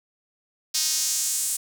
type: tone with high-pass filter sweep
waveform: sawtooth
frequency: 312.2 Hz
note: D#4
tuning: 6 cents sharp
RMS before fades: -25 dBFS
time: 0.74-1.57 s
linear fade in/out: 10 ms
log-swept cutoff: 5200 to 8400 Hz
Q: 2.1
effects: none